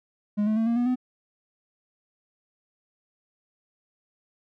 triangle tone with pitch steps, 207.7 / 215.9 / 224.4 / 233.3 / 242.5 / 252 Hz, G#3 / A3 / A3 / A#3 / B3 / B3, 0 / -33 / +34 / +2 / -31 / +35 cents, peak -19 dBFS, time 0.37-0.958 s, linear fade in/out 20 ms, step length 98 ms, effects none

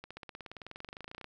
accelerating click train, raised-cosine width 0.3 ms, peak -28 dBFS, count 27, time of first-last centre 0.04-1.243 s, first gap 66 ms, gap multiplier 0.97, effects none

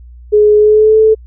sine tone with pitch glide, 420.5 to 437.3 Hz, G#4 to A4, +22 to -11 cents, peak -4 dBFS, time 0.32-1.15 s, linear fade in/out 20 ms, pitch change +67 cents, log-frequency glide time 0.57-0.98 s, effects added 60 Hz sine -32 dBFS peak until 1.26 s

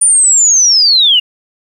sine linear sweep, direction down, 9397 to 2786 Hz, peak -5 dBFS, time 0.01-1.2 s, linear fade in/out 10 ms, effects 7-bit

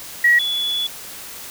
sine tone pair in turn, 1914 / 3420 Hz, A#6 / A7, +45 / -50 cents, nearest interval minor seventh, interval 1005 cents, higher second, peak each -10 / -19 dBFS, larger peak first, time 0.24-0.39 / 0.39-0.87 s, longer second, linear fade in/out 5 ms, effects white hiss -35 dBFS RMS until 1.5 s

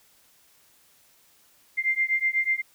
sine beating tone pair, 2093 / 2101.1 Hz, C7 / C7, 0 / +7 cents, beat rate 8.1 Hz, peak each -25 dBFS, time 1.77-2.62 s, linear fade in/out 20 ms, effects white hiss -60 dBFS RMS until 2.74 s

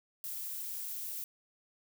violet noise with high-pass filter sweep, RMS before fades -40 dBFS, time 0.24-1.24 s, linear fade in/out 0 ms, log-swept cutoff 220 to 1900 Hz, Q 0.8, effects none

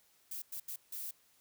violet noise bursts at uneven times, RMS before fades -42 dBFS, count 4, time 0.31-0.42 / 0.52-0.6 / 0.68-0.76 / 0.92-1.11 s, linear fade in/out 5 ms, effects white hiss -69 dBFS RMS until 1.4 s

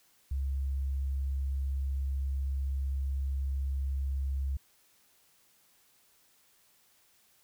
sine tone, 67.9 Hz, C#2, 35 cents flat, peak -29 dBFS, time 0.31-4.57 s, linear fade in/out 5 ms, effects white hiss -66 dBFS RMS until 7.43 s

